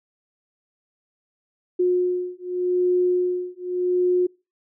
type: beating tone pair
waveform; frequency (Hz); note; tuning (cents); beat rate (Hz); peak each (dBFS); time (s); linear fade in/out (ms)
sine; 360 / 360.85; F#4 / F#4; -47 / -43; 0.85; -22; 1.79-4.27; 10
effects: noise-tail reverb RT60 0.3 s tail -26 dB re dry